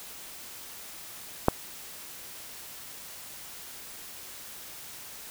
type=click; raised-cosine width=1 ms; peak=-4 dBFS; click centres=1.484 s; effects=white hiss -44 dBFS RMS until 5.3 s